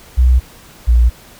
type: tone pair in turn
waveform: sine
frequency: 62.8 / 59.24 Hz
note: B1 / A#1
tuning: +30 / +29 cents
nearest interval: minor second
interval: 101 cents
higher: first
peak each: -6 dBFS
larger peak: neither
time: 0.17-0.4 / 0.87-1.1 s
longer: neither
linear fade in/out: 20 ms
effects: pink hiss -41 dBFS RMS until 1.39 s